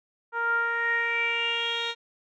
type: tone with low-pass filter sweep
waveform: 10% pulse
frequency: 466.2 Hz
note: A#4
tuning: in tune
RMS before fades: -27 dBFS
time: 0.32-1.95 s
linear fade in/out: 50 ms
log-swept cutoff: 1200 to 4000 Hz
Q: 6.7
effects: none